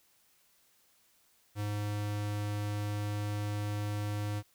square tone, 103.83 Hz, G#2, in tune, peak -33 dBFS, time 1.55-4.43 s, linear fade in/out 50 ms, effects white hiss -68 dBFS RMS until 4.54 s

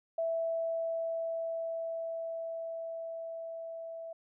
sine tone with level ramp, 659.3 Hz, E5, in tune, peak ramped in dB -29 to -40 dBFS, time 0.18-4.13 s, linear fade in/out 5 ms, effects none

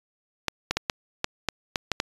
clicks, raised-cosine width 0.2 ms, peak -6 dBFS, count 9, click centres 0.483 / 0.71 / 0.77 / 0.898 / 1.244 / 1.487 / 1.758 / 1.917 / 2.001 s, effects resampled to 24000 Hz

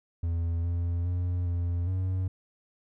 triangle tone with pitch steps, 84.2 / 86.1 / 88.8 / 86.8 / 93 Hz, E2 / F2 / F2 / F2 / F#2, +37 / -24 / +29 / -10 / +9 cents, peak -24 dBFS, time 0.23-2.28 s, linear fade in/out 5 ms, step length 410 ms, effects none

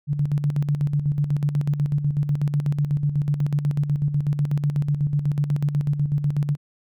sine tone with tremolo, 145.3 Hz, D3, 18 cents flat, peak -17 dBFS, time 0.07-6.57 s, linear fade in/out 50 ms, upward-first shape square, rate 8.1 Hz, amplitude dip 60%, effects none

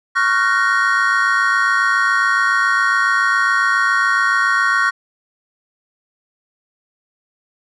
triangle chord, Gb major seventh, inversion second, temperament equal with one note detuned, 1108.7 / 1396.9 / 1504.1 / 1864.7 Hz, Db6 / F6 / Gb6 / Bb6, 0 / 0 / +28 / 0 cents, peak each -17 dBFS, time 0.15-4.91 s, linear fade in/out 20 ms, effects resampled to 24000 Hz

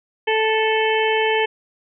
harmonic tone, 438.9 Hz, A4, 4 cents flat, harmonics 1 / 2 / 4 / 5 / 6 / 7, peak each -19 / -22 / -25 / -26 / -27 / -27 dBFS, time 0.27-1.46 s, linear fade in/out 10 ms, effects none

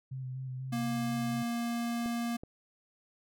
sine tone with vibrato, 130 Hz, C3, 11 cents flat, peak -36 dBFS, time 0.11-1.43 s, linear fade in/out 10 ms, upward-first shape square, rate 4.1 Hz, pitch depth 19 cents each way
square tone, 235.3 Hz, A#3, 16 cents sharp, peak -32 dBFS, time 0.72-2.37 s, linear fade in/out 10 ms
clicks, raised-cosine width 2 ms, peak -30 dBFS, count 2, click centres 2.06 / 2.435 s
effects none

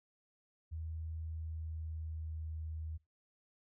sine tone with pitch glide, 80.2 to 79.19 Hz, E2 to D#2, -47 to +31 cents, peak -39 dBFS, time 0.71-2.98 s, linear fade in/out 20 ms, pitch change -22 cents, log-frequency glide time 1.2-2.38 s, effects noise-tail reverb RT60 0.3 s tail -25 dB re dry

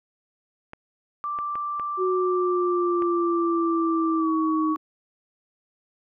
clicks, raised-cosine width 0.5 ms, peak -23 dBFS, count 5, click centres 0.734 / 1.388 / 1.555 / 1.797 / 3.022 s
sine tone with pitch glide, 1174.7 to 1123.6 Hz, D6 to C#6, 0 to +23 cents, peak -26 dBFS, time 1.24-4.76 s, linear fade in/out 0 ms, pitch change -77 cents, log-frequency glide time 4.18-4.29 s
sine exponential sweep, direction down, 372.7 to 311.1 Hz, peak -21 dBFS, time 1.97-4.77 s, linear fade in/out 50 ms
effects none

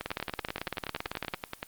two click trains, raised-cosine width 0.3 ms, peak -15 / -17 dBFS, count 24 / 18, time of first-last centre 0.06-1.338 / 0.01-1.629 s, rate 18 / 10.5 Hz, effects white hiss -55 dBFS RMS until 1.67 s + Opus 24 kbps

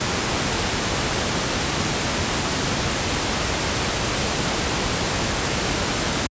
pink noise, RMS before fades -22 dBFS, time 0-6.27 s, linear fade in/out 10 ms, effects high-pass 60 Hz 12 dB/octave + resampled to 16000 Hz

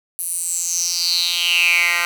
10% pulse tone with high-pass filter sweep, 172.8 Hz, F3, 18 cents flat, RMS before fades -19 dBFS, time 0.19-2.05 s, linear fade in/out 0 ms, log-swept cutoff 11000 to 1700 Hz, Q 6.8, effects none

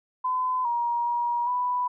sine tone with pitch steps, 1015 / 948 / 954 / 989 Hz, B5 / A#5 / A#5 / B5, +47 / +29 / +40 / +2 cents, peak -23 dBFS, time 0.24-1.88 s, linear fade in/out 10 ms, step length 410 ms, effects none

